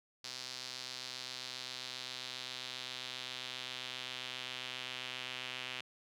sawtooth tone with band-pass filter sweep, 127.5 Hz, C3, 44 cents flat, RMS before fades -44 dBFS, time 0.24-5.81 s, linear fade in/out 5 ms, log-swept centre 4700 to 2900 Hz, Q 2.5, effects none

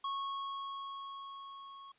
square tone with level ramp, 1100 Hz, C#6, 14 cents flat, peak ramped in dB -35 to -50 dBFS, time 0.04-1.92 s, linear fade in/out 5 ms, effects white hiss -69 dBFS RMS until 1.98 s + resampled to 8000 Hz

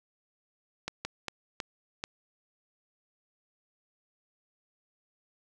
slowing click train, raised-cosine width 0.2 ms, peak -16 dBFS, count 5, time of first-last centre 0.88-2.039 s, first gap 170 ms, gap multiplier 1.37, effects none

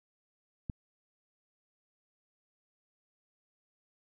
click, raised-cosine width 5 ms, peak -23 dBFS, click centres 0.698 s, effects none

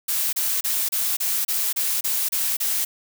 blue noise bursts, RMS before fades -23 dBFS, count 10, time 0.08-2.85 s, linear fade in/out 10 ms, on 250 ms, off 30 ms, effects none

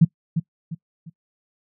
sine tone with echo, 164.4 Hz, E3, 4 cents flat, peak -8 dBFS, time 0.01-0.05 s, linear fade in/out 10 ms, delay 350 ms, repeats 3, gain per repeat -9 dB, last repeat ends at 1.1 s, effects noise-tail reverb RT60 0.1 s tail -22 dB re dry

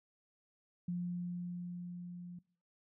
sine tone with level ramp, 176.3 Hz, F3, 17 cents sharp, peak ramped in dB -34 to -45 dBFS, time 0.88-2.39 s, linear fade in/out 5 ms, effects noise-tail reverb RT60 0.5 s tail -23 dB re dry

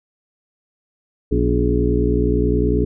harmonic tone with a mistuned harmonic, 60.2 Hz, B1, 44 cents flat, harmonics 1 / 2 / 3 / 4 / 5 / 6 / 7, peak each -19 / -23 / -25 / -25 / -22 / -25 / -21 dBFS, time 1.31-2.85 s, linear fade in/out 10 ms, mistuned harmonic 5, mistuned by -63 cents, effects none

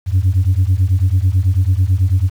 sine beating tone pair, 88.8 / 97.9 Hz, F2 / G2, +29 / -2 cents, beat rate 9.1 Hz, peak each -12 dBFS, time 0.06-2.3 s, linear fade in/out 50 ms, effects tanh soft clip ceiling -7 dBFS + 7-bit

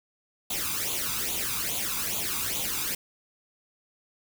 white noise with flanger, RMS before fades -30 dBFS, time 0.5-2.95 s, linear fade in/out 5 ms, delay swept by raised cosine 0.28 to 0.84 ms, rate 2.4 Hz, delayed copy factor +0.7, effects none

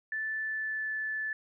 sine tone with pitch glide, 1755 to 1742.9 Hz, A6 to A6, -5 to -17 cents, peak -31 dBFS, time 0.12-1.33 s, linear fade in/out 2 ms, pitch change -12 cents, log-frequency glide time 0.39-0.92 s, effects none

